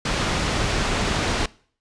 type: low-pass noise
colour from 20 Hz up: pink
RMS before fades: -23 dBFS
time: 0.05-1.46 s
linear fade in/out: 5 ms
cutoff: 5600 Hz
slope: 12 dB/octave
effects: noise-tail reverb RT60 0.5 s tail -22 dB re dry + resampled to 22050 Hz